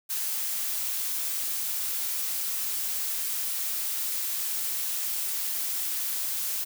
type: noise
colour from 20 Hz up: blue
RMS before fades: -30 dBFS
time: 0.09-6.65 s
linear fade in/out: 20 ms
effects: none